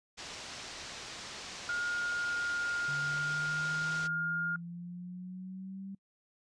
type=low-pass noise; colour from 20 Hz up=white; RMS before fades=-45 dBFS; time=0.17-4.08 s; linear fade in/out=20 ms; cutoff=6200 Hz; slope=24 dB/octave
type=tone with pitch glide; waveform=sine; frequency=1423 to 1413.2 Hz; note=F6 to F6; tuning=+32 to +20 cents; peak=-31 dBFS; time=1.69-4.56 s; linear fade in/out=2 ms; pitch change=-12 cents; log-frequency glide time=1.96-2.9 s
type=exponential sweep; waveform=sine; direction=up; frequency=142.8 to 196 Hz; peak=-40 dBFS; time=2.88-5.95 s; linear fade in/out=5 ms
effects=noise-tail reverb RT60 0.1 s tail -26 dB re dry + resampled to 22050 Hz